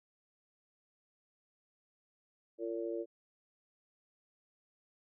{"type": "harmonic tone", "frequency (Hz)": 114.1, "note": "A#2", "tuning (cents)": -37, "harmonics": [3, 4, 5], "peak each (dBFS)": [-38, -40, -42], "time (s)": [2.58, 3.06], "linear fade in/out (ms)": 50, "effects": []}